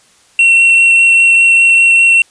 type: tone with vibrato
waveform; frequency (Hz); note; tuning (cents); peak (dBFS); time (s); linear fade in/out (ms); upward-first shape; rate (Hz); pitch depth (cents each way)
triangle; 2719; F7; -47; -3; 0.39-2.22; 2; triangle; 5; 8
effects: white hiss -48 dBFS RMS until 2.3 s + resampled to 22050 Hz